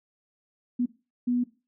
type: tone bursts at uneven times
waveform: sine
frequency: 244.9 Hz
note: B3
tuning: 14 cents flat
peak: -22 dBFS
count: 2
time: 0.79-0.86 / 1.27-1.44 s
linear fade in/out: 10 ms
effects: noise-tail reverb RT60 0.3 s tail -17 dB re dry